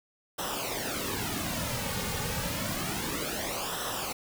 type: noise with flanger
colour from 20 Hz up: pink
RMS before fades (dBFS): -33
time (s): 0.38-4.13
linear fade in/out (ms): 10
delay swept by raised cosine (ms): 0.43 to 3.03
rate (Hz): 0.29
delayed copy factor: -0.75
effects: none